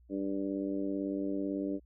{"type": "harmonic tone", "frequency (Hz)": 98, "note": "G2", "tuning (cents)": 0, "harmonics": [2, 3, 4, 5, 6], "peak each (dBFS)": [-40, -33, -40, -43, -43], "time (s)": [0.09, 1.8], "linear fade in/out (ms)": 50, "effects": ["added 60 Hz sine -58 dBFS peak until 1.85 s"]}